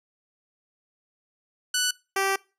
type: tone pair in turn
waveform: 10% pulse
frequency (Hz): 1486 / 389.2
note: F#6 / G4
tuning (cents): +7 / -12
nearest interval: octave + major seventh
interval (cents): 2319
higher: first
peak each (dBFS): -14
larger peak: neither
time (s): 1.74-1.91 / 2.16-2.36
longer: second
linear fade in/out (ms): 5
effects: noise-tail reverb RT60 0.3 s tail -23 dB re dry + resampled to 32000 Hz